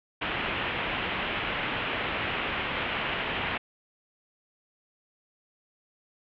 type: low-pass noise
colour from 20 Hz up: white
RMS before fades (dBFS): -31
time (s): 0.21-3.58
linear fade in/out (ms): 10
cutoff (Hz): 3100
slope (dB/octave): 48
effects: none